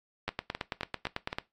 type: two click trains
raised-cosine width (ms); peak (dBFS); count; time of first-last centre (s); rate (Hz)
0.3; -15 / -17; 11 / 5; 0.28-1.385 / 0.29-1.329; 9.05 / 3.85
effects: noise-tail reverb RT60 0.2 s tail -19 dB re dry + AAC 48 kbps